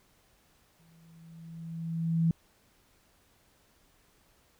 sine tone with exponential growth, 164.81 Hz, E3, in tune, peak -21 dBFS, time 0.79-2.31 s, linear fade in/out 2 ms, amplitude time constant 330 ms, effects pink hiss -66 dBFS RMS until 4.59 s

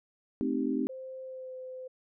sine chord, A half-diminished seventh, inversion none, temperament equal, 220 / 261.6 / 311.1 / 392 Hz, A3 / C4 / Eb4 / G4, 0 / 0 / 0 / 0 cents, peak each -35 / -30 / -33 / -36 dBFS, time 0.41-0.87 s, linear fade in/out 0 ms
sine tone with pitch glide, 522 to 513.9 Hz, C5 to C5, -4 to -31 cents, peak -39 dBFS, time 0.89-1.88 s, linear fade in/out 10 ms, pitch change -27 cents, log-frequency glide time 1.23-1.54 s
effects none

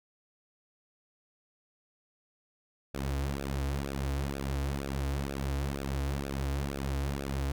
sawtooth tone with flanger, 69 Hz, C#2, 7 cents flat, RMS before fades -33 dBFS, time 2.94-7.52 s, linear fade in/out 5 ms, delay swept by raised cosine 0.96 to 5.36 ms, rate 2.1 Hz, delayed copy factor -0.8, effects none

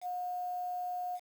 sine tone with quantisation, 721 Hz, F#5, 45 cents flat, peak -34 dBFS, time 0.01-1.2 s, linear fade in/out 50 ms, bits 9, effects none

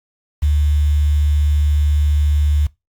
sine tone with quantisation, 73.8 Hz, D2, 9 cents sharp, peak -12 dBFS, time 0.42-2.67 s, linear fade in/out 10 ms, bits 6, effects noise-tail reverb RT60 0.2 s tail -21 dB re dry + Opus 48 kbps

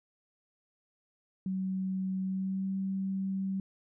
sine tone with pitch glide, 188.9 to 192.42 Hz, F#3 to G3, +36 to -32 cents, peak -30 dBFS, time 1.46-3.6 s, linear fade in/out 2 ms, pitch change +32 cents, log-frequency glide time 2.23-2.71 s, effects none

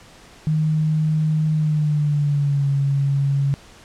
sine tone with pitch glide, 155.4 to 139.25 Hz, D#3 to C#3, -2 to +8 cents, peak -16 dBFS, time 0.47-3.54 s, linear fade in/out 0 ms, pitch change -190 cents, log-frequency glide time 1.53-2.7 s, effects pink hiss -46 dBFS RMS until 3.84 s + low-pass 8000 Hz 12 dB/octave

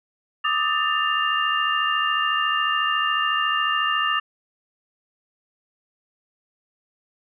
sine tone cluster, 1189 / 1263 / 1781 / 2800 Hz, D6 / D#6 / A6 / F7, +21 / +26 / +21 / +4 cents, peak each -25 dBFS, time 0.44-4.2 s, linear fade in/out 10 ms, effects none

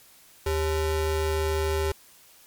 square ring-modulated tone, 236.6 Hz, A#3, 26 cents sharp, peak -21 dBFS, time 0.46-1.92 s, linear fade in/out 5 ms, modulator 160 Hz, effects white hiss -54 dBFS RMS until 2.46 s + MP3 96 kbps

